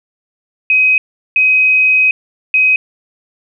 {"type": "tone bursts at uneven times", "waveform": "sine", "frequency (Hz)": 2525, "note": "D#7", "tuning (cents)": 25, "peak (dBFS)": -7, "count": 3, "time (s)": [[0.7, 0.98], [1.36, 2.11], [2.54, 2.76]], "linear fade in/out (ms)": 2, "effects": []}